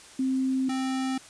sine / square tone pair in turn, 262.5 / 262.5 Hz, C4 / C4, +6 / +6 cents, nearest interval unison, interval 0 cents, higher neither, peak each -23 / -27 dBFS, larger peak first, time 0.19-0.69 / 0.69-1.18 s, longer first, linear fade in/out 5 ms, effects white hiss -49 dBFS RMS until 1.29 s + resampled to 22050 Hz

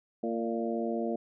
harmonic tone with a mistuned harmonic, 114.9 Hz, A#2, 25 cents flat, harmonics 2 / 3 / 4 / 5 / 6, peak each -33 / -35 / -36 / -37 / -38 dBFS, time 0.23-1.16 s, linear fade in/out 5 ms, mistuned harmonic 5, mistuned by +43 cents, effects none

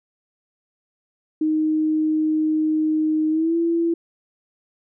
sine tone with pitch glide, 311.1 to 335.4 Hz, D#4 to E4, 0 to +30 cents, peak -17 dBFS, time 1.41-3.94 s, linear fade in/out 5 ms, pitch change +130 cents, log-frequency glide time 3.3-3.56 s, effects none

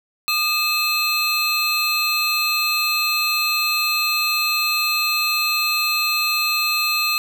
square tone cluster, 1217 / 2593 / 4155 Hz, D#6 / E7 / C8, -39 / -29 / -13 cents, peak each -26 / -22 / -22 dBFS, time 0.28-7.18 s, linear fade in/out 0 ms, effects none

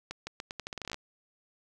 accelerating click train, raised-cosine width 0.2 ms, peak -20 dBFS, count 15, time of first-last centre 0.11-0.944 s, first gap 160 ms, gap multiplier 0.82, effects none

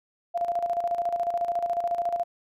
sine tone with tremolo, 692 Hz, F5, 16 cents flat, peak -22 dBFS, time 0.34-2.24 s, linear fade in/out 20 ms, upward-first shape square, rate 14 Hz, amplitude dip 60%, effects none

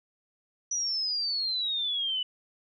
sine exponential sweep, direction down, 5920 to 2960 Hz, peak -27 dBFS, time 0.71-2.23 s, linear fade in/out 5 ms, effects none

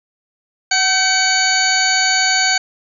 harmonic tone with a mistuned harmonic, 752 Hz, F#5, 28 cents sharp, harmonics 1 / 2 / 3 / 4 / 5 / 6 / 8 / 9, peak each -21 / -18 / -21 / -28 / -29 / -17 / -29 / -21 dBFS, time 0.71-2.58 s, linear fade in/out 5 ms, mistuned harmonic 2, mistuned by +42 cents, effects none

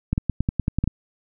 clicks, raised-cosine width 5 ms, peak -8 dBFS, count 10, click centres 0.13 / 0.179 / 0.297 / 0.406 / 0.489 / 0.597 / 0.681 / 0.786 / 0.84 / 0.876 s, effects none

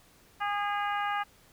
harmonic tone, 409 Hz, G#4, 26 cents flat, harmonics 2 / 3 / 4 / 5 / 6 / 7, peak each -31 / -33 / -36 / -41 / -45 / -44 dBFS, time 0.4-1.24 s, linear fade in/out 20 ms, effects pink hiss -60 dBFS RMS until 1.52 s

